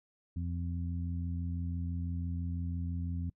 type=harmonic tone; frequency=86 Hz; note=F2; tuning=26 cents flat; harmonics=1 / 2 / 3; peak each=-34 / -40 / -44 dBFS; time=0.36-3.3 s; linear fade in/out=5 ms; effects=noise-tail reverb RT60 0.1 s tail -25 dB re dry